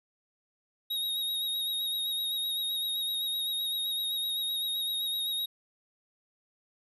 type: tone with vibrato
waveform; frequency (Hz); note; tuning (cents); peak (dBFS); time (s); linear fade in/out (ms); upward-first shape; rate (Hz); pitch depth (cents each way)
square; 3771; A#7; +19; -30; 0.9-5.46; 10; sine; 7.8; 28
effects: none